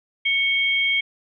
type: tone pair together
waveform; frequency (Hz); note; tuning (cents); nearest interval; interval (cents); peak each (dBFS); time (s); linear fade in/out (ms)
sine; 2217 / 3207; C#7 / G7; 0 / +39; tritone; 639; -19 / -23; 0.25-1.01; 10
effects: none